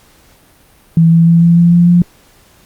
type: tone with pitch steps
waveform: sine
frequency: 164.81 / 166.44 / 168.08 / 169.74 / 171.41 / 173.1 / 174.81 Hz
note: E3 / E3 / E3 / F3 / F3 / F3 / F3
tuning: 0 / +17 / +34 / -49 / -32 / -15 / +2 cents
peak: -4 dBFS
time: 0.97-2.02 s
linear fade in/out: 2 ms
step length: 150 ms
effects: pink hiss -47 dBFS RMS until 2.65 s + Opus 48 kbps